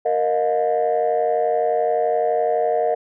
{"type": "chord", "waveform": "sine", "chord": "Bb suspended fourth", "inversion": "none", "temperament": "equal with one note detuned", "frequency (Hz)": [466.2, 622.3, 714], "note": ["Bb4", "Eb5", "F5"], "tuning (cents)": [0, 0, 38], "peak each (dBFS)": -20, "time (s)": [0.05, 2.95], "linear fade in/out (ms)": 10, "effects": ["tanh soft clip ceiling -11 dBFS"]}